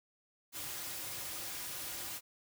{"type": "noise with comb filter", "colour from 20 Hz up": "white", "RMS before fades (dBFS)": -42, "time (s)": [0.52, 2.21], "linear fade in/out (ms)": 50, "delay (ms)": 4.5, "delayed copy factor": -0.55, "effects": []}